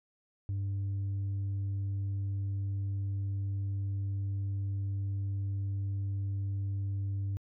sine tone, 98.7 Hz, G2, 12 cents sharp, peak -28 dBFS, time 0.49-7.37 s, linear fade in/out 0 ms, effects tanh soft clip ceiling -30 dBFS

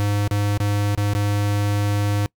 square tone with dropouts, 102.5 Hz, G#2, 22 cents flat, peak -19 dBFS, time 0-2.26 s, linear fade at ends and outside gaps 0 ms, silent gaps 0.277-0.311 / 0.575-0.602 / 0.95-0.976 / 1.135-1.15 s, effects noise-tail reverb RT60 0.1 s tail -24 dB re dry

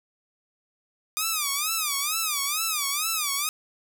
5% pulse tone with vibrato, 1213 Hz, D#6, 44 cents flat, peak -13 dBFS, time 1.17-3.49 s, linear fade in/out 0 ms, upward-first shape sine, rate 2.2 Hz, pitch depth 160 cents each way, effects none

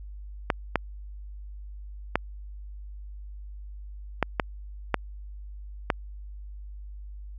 clicks, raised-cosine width 0.5 ms, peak -6 dBFS, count 7, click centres 0.502 / 0.757 / 2.156 / 4.227 / 4.398 / 4.943 / 5.902 s, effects added 50 Hz sine -38 dBFS peak until 7.38 s

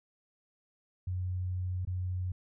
sine tone with dropouts, 91.3 Hz, F#2, 23 cents flat, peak -31 dBFS, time 1.07-2.32 s, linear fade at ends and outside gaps 5 ms, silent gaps 1.851-1.872 s, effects none

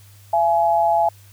sine tone pair together, 677 / 842.6 Hz, E5 / G#5, +46 / +25 cents, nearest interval major third, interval 379 cents, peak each -17 dBFS, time 0.33-1.09 s, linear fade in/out 5 ms, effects added 100 Hz sine -45 dBFS peak until 1.32 s + white hiss -52 dBFS RMS until 1.32 s

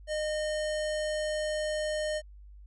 square tone, 612 Hz, D#5, 29 cents flat, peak -30 dBFS, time 0.07-2.22 s, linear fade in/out 50 ms, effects added 50 Hz sine -47 dBFS peak until 2.66 s + resampled to 24000 Hz

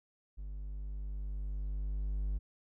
triangle tone with level ramp, 49.95 Hz, G1, 33 cents sharp, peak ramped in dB -38 to -29 dBFS, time 0.37-2.39 s, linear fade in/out 20 ms, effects none

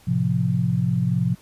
sine chord, F major, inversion first, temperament equal, 110 / 130.81 / 174.61 Hz, A2 / C3 / F3, 0 / 0 / 0 cents, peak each -25 / -22 / -22 dBFS, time 0.07-1.35 s, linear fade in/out 10 ms, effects pink hiss -53 dBFS RMS until 1.41 s + resampled to 32000 Hz

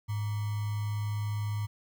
sine tone with sample-and-hold, 104.7 Hz, G#2, 15 cents sharp, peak -29 dBFS, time 0.08-1.67 s, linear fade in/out 20 ms, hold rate 1050 Hz, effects none

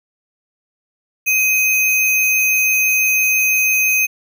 sine tone with sample-and-hold, 2517 Hz, D#7, 19 cents sharp, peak -12 dBFS, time 1.26-4.07 s, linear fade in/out 20 ms, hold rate 8820 Hz, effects none

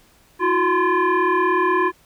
sine tone with frequency modulation, 328.1 Hz, E4, 8 cents flat, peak -15 dBFS, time 0.39-1.92 s, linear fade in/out 50 ms, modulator 693 Hz, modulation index 1.9, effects pink hiss -55 dBFS RMS until 2.05 s

